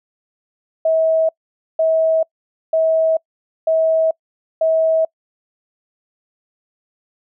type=tone bursts; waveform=sine; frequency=644 Hz; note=E5; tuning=41 cents flat; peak=-12 dBFS; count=5; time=0.85-5.05 s; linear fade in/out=5 ms; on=440 ms; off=500 ms; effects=noise-tail reverb RT60 0.1 s tail -26 dB re dry